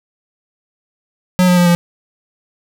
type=tone with pitch steps; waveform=square; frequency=182.2 / 179.17 / 176.2 / 173.27 Hz; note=F#3 / F3 / F3 / F3; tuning=-26 / +45 / +16 / -13 cents; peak=-9 dBFS; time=1.39-1.75 s; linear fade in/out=0 ms; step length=90 ms; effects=none